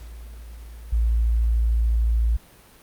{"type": "tone with level steps", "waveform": "sine", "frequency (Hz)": 56.8, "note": "A#1", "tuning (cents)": -44, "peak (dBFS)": [-36, -17], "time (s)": [0, 2.37], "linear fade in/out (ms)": 10, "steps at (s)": 0.92, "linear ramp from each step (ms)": 10, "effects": ["pink hiss -51 dBFS RMS until 2.82 s", "Opus 48 kbps"]}